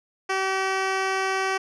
10% pulse tone with low-pass filter, 382.8 Hz, G4, 41 cents flat, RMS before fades -25 dBFS, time 0.29-1.58 s, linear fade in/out 10 ms, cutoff 5600 Hz, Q 0.73, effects none

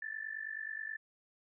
sine tone with amplitude modulation, 1760 Hz, A6, in tune, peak -35 dBFS, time 0.02-0.97 s, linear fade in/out 5 ms, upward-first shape sine, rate 49.4 Hz, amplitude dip 85%, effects none

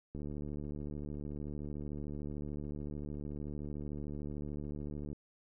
click train, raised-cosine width 3 ms, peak -30 dBFS, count 367, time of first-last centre 0.15-5.13 s, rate 73.5 Hz, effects none

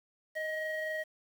triangle ring-modulated tone, 636 Hz, D#5, 38 cents sharp, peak -28 dBFS, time 0.35-1.04 s, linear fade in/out 20 ms, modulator 1260 Hz, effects 9-bit

